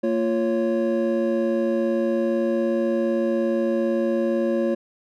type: tone cluster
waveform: triangle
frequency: 229 / 346.5 / 553 Hz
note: A#3 / F4 / C#5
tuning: -31 / -14 / -4 cents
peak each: -22 dBFS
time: 0.03-4.75 s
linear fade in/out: 10 ms
effects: none